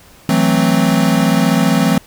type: chord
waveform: square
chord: F# half-diminished seventh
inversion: third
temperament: equal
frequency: 164.81 / 185 / 220 / 261.6 Hz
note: E3 / F#3 / A3 / C4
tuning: 0 / 0 / 0 / 0 cents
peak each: -17 dBFS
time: 0.29-1.98 s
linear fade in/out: 2 ms
effects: pink hiss -44 dBFS RMS until 2.06 s